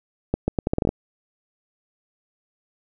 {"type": "accelerating click train", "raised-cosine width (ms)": 2, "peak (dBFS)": -7, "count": 10, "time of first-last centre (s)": [0.34, 0.891], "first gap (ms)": 140, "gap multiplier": 0.77, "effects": []}